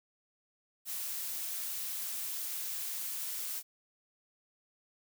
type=noise; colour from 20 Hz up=blue; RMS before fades=-38 dBFS; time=0.85-3.63 s; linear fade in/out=50 ms; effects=none